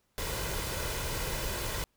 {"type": "noise with comb filter", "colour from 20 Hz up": "pink", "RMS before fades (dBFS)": -34, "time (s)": [0.18, 1.84], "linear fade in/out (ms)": 0, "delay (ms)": 2, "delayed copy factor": 0.5, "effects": ["pink hiss -74 dBFS RMS until 1.96 s"]}